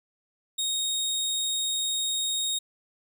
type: tone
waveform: 25% pulse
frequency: 3733 Hz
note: A#7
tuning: 2 cents sharp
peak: -22 dBFS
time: 0.58-2.59 s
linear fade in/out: 10 ms
effects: none